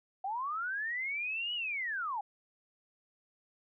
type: linear two-way sweep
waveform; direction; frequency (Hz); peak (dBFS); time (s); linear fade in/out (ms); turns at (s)
sine; up then down; 740 to 2960 to 779; -33; 0.24-2.21; 5; 1.54
effects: none